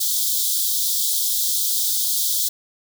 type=high-pass noise; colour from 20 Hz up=white; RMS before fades=-21 dBFS; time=0-2.49 s; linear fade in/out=10 ms; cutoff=3300 Hz; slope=96 dB/octave; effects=none